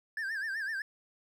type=tone with vibrato; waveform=triangle; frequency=1681 Hz; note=G#6; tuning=20 cents sharp; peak=-31 dBFS; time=0.17-0.82 s; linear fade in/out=2 ms; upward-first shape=sine; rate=7.9 Hz; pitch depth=140 cents each way; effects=none